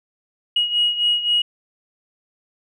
sine beating tone pair, 2894 / 2897.8 Hz, F#7 / F#7, -39 / -37 cents, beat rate 3.8 Hz, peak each -17 / -22 dBFS, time 0.56-1.42 s, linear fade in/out 5 ms, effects tanh soft clip ceiling -9 dBFS

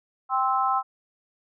sine chord, C major, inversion second, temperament just, 784.9 / 1046.5 / 1308.1 Hz, G5 / C6 / E6, +2 / 0 / -14 cents, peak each -25 dBFS, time 0.29-0.83 s, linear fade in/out 50 ms, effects none

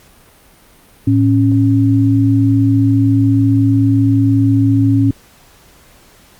sine tone pair together, 109.86 / 275.4 Hz, A2 / C#4, -2 / -11 cents, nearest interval octave + major third, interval 1591 cents, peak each -11 dBFS, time 1.07-5.11 s, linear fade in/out 5 ms, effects pink hiss -46 dBFS RMS until 6.39 s + Opus 48 kbps

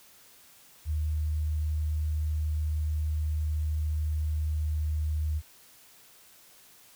sine tone, 76.8 Hz, D#2, 22 cents flat, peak -26 dBFS, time 0.85-5.42 s, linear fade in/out 50 ms, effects white hiss -56 dBFS RMS until 6.95 s

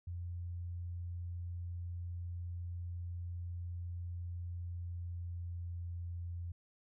sine tone with pitch glide, 87.2 to 86.5 Hz, F2 to F2, -2 to -16 cents, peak -39 dBFS, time 0.07-6.52 s, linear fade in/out 5 ms, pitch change -14 cents, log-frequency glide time 4.56-5.9 s, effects none

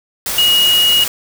sine tone in noise, 2885 Hz, F#7, 44 cents flat, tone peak -9 dBFS, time 0.38-1.04 s, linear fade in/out 2 ms, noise white, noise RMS -20 dBFS, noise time 0.26-1.08 s, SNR +8 dB, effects none

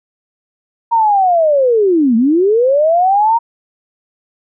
sine linear two-way sweep, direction down then up, 942 to 217 to 942 Hz, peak -8 dBFS, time 0.91-3.39 s, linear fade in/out 20 ms, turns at 2.16 s, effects none

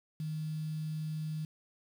sine tone with quantisation, 155.56 Hz, D#3, in tune, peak -34 dBFS, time 0.2-1.45 s, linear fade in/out 2 ms, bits 9, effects none

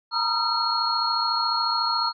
sine tone cluster, 919 / 953 / 1246 / 1356 / 4304 Hz, A#5 / A#5 / D#6 / E6 / C8, -25 / +38 / +2 / +49 / +48 cents, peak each -30 / -29 / -30 / -27 / -25 dBFS, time 0.11-2.13 s, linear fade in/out 50 ms, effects none

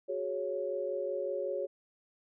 sine chord, F# suspended second, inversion none, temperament equal, 370 / 415.3 / 554.4 Hz, F#4 / G#4 / C#5, 0 / 0 / 0 cents, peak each -38 / -38 / -34 dBFS, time 0.08-1.67 s, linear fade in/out 20 ms, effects none

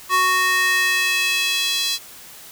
square tone with high-pass filter sweep, 370 Hz, F#4, in tune, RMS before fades -19 dBFS, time 0.09-1.99 s, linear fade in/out 50 ms, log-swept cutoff 1200 to 4000 Hz, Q 2.5, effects white hiss -41 dBFS RMS until 2.51 s

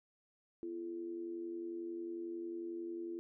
sine tone with amplitude modulation, 340 Hz, F4, 46 cents flat, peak -37 dBFS, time 0.63-3.19 s, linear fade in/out 0 ms, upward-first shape sine, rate 91.1 Hz, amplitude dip 60%, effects none

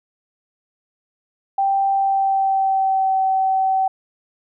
sine tone with pitch glide, 784 to 764.8 Hz, G5 to G5, 0 to -43 cents, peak -15 dBFS, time 1.58-3.88 s, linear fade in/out 5 ms, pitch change -43 cents, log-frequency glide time 1.92-3.19 s, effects none

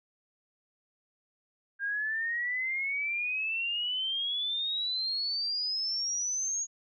sine exponential sweep, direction up, 1600 to 6690 Hz, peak -29 dBFS, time 1.79-6.67 s, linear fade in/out 50 ms, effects none

